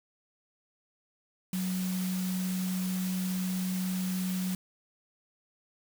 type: tone in noise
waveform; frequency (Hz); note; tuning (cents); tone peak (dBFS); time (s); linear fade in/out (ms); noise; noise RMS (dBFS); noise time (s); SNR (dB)
sine; 185; F#3; 0; -29; 1.53-4.55; 2; white; -41; 1.53-4.55; +9
effects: none